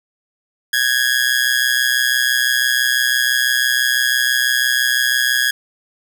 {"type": "tone with amplitude modulation", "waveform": "sawtooth", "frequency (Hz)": 1661.2, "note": "G#6", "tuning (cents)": 0, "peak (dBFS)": -7, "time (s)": [0.73, 5.51], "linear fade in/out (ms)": 5, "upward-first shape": "sine", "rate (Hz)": 126, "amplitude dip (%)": 80, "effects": []}